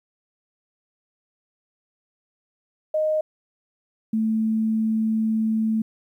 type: tone pair in turn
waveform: sine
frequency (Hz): 620 / 220.5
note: D#5 / A3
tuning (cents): -6 / +4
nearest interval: octave + tritone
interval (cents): 1790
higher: first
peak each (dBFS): -19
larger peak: neither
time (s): 2.94-3.21 / 4.13-5.82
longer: second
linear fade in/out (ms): 5
effects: 10-bit